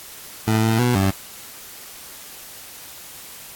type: tone with pitch steps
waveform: 20% pulse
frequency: 110.1 / 112 / 122.6 / 96.6 Hz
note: A2 / A2 / B2 / G2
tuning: +2 / +31 / -12 / -25 cents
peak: -11 dBFS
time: 0.47-1.11 s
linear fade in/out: 10 ms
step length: 160 ms
effects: white hiss -39 dBFS RMS until 3.55 s + AAC 64 kbps